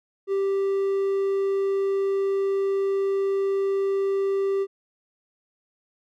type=tone; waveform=triangle; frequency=392 Hz; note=G4; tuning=in tune; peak=-19 dBFS; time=0.27-4.67 s; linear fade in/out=50 ms; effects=none